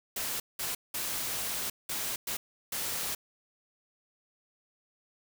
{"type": "noise bursts at uneven times", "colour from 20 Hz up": "white", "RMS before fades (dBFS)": -34, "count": 6, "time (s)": [[0.16, 0.4], [0.59, 0.75], [0.94, 1.7], [1.89, 2.16], [2.27, 2.37], [2.72, 3.15]], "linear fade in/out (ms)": 5, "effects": []}